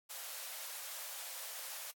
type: high-pass noise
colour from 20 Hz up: white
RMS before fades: -45 dBFS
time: 0.09-1.92 s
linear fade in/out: 20 ms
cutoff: 490 Hz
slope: 96 dB/octave
effects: AAC 64 kbps